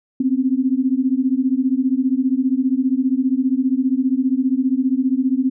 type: beating tone pair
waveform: sine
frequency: 253.6 / 268.6 Hz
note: B3 / C4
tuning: +46 / +46 cents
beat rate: 15 Hz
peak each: -18 dBFS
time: 0.2-5.5 s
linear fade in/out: 5 ms
effects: none